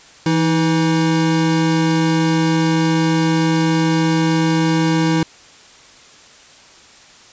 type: tone pair together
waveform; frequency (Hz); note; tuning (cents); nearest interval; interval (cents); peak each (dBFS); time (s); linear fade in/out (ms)
square; 164.4 / 318.2; E3 / D#4; -4 / +39; major seventh; 1143; -17; 0.26-5.23; 2
effects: white hiss -44 dBFS RMS until 7.32 s + resampled to 16000 Hz